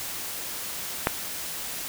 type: click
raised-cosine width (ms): 0.5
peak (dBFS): -5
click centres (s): 1.071
effects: white hiss -34 dBFS RMS until 1.88 s